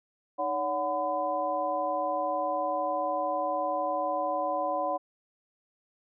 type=tone cluster; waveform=sine; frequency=309.6 / 568 / 737 / 1010 Hz; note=D#4 / C#5 / F#5 / B5; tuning=-9 / +42 / -7 / +39 cents; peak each=-39 / -31 / -31 / -32 dBFS; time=0.38-4.98 s; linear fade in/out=20 ms; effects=none